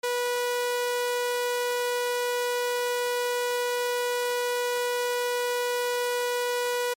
sawtooth tone, 488.6 Hz, B4, 19 cents flat, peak -21 dBFS, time 0.03-6.94 s, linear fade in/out 10 ms, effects MP3 64 kbps

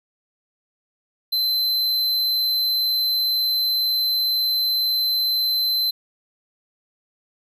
square tone, 4071 Hz, C8, 48 cents flat, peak -19 dBFS, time 1.32-5.91 s, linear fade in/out 10 ms, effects none

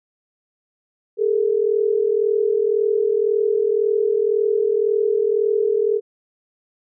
sine tone pair together, 411.5 / 453.4 Hz, G#4 / A#4, -16 / -48 cents, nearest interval major second, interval 168 cents, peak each -18 / -19 dBFS, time 1.17-6.01 s, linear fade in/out 50 ms, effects none

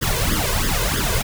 pink noise with flanger, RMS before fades -20 dBFS, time 0.01-1.23 s, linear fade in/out 20 ms, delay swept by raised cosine 0.59 to 1.99 ms, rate 3.1 Hz, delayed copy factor +0.95, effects none

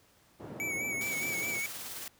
white band-pass noise, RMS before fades -44 dBFS, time 0.39-1.6 s, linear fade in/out 20 ms, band 110 to 440 Hz, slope 12 dB/octave
square tone with vibrato, 2260 Hz, C#7, 33 cents sharp, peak -33 dBFS, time 0.6-1.66 s, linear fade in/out 0 ms, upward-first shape sine, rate 4.8 Hz, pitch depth 50 cents each way
white noise with tremolo, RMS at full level -40 dBFS, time 1.01-2.08 s, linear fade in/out 2 ms, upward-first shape triangle, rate 19 Hz, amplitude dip 35%
effects pink hiss -64 dBFS RMS until 2.19 s + high-pass 60 Hz 12 dB/octave

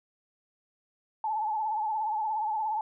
sine tone with vibrato, 864 Hz, A5, 32 cents flat, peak -27 dBFS, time 1.24-2.81 s, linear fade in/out 2 ms, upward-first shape triangle, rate 17 Hz, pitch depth 75 cents each way, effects none

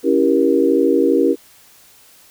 sine chord, C# diminished seventh, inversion none, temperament equal with one note detuned, 277.2 / 329.6 / 392 / 474.3 Hz, C#4 / E4 / G4 / Bb4, 0 / 0 / 0 / +30 cents, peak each -17 dBFS, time 0.03-1.36 s, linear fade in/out 50 ms, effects white hiss -48 dBFS RMS until 2.3 s

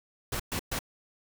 pink noise bursts, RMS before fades -32 dBFS, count 3, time 0.32-0.791 s, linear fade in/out 5 ms, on 77 ms, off 120 ms, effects none

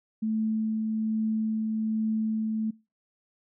sine tone with tremolo, 219.1 Hz, A3, 7 cents flat, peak -24 dBFS, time 0.22-2.71 s, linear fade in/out 10 ms, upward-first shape triangle, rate 1.2 Hz, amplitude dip 25%, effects noise-tail reverb RT60 0.3 s tail -24 dB re dry

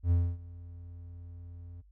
triangle tone with ADSR envelope, 86.6 Hz, F2, 14 cents flat, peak -19 dBFS, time 0.03-1.82 s, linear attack 83 ms, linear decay 260 ms, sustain -22 dB, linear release 18 ms, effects added 50 Hz sine -56 dBFS peak until 1.91 s

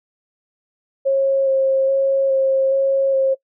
sine tone with vibrato, 539 Hz, C#5, 49 cents flat, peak -13 dBFS, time 1.05-3.35 s, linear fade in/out 20 ms, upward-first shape square, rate 1.2 Hz, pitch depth 12 cents each way, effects noise-tail reverb RT60 0.1 s tail -22 dB re dry

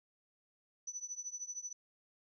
sine tone with tremolo, 5970 Hz, F#8, 15 cents sharp, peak -37 dBFS, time 0.87-1.73 s, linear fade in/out 5 ms, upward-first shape triangle, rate 13 Hz, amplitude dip 95%, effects none

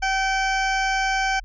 20% pulse tone, 770 Hz, G5, 31 cents flat, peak -15 dBFS, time 0.02-1.4 s, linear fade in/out 10 ms, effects added 40 Hz sine -36 dBFS peak until 1.44 s + resampled to 16000 Hz

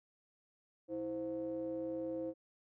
triangle ring-modulated tone, 98 Hz, G2, in tune, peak -32 dBFS, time 0.88-2.34 s, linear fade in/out 50 ms, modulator 423 Hz, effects none

